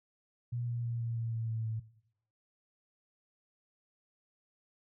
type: tone with pitch steps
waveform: sine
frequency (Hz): 120.3 / 118.92 / 117.55 / 116.2 / 114.87 / 113.55 / 112.24 / 110.95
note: B2 / A#2 / A#2 / A#2 / A#2 / A#2 / A2 / A2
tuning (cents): -45 / +35 / +15 / -5 / -25 / -45 / +35 / +15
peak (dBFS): -33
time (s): 0.52-1.8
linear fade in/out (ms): 10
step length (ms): 160
effects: noise-tail reverb RT60 0.8 s tail -19 dB re dry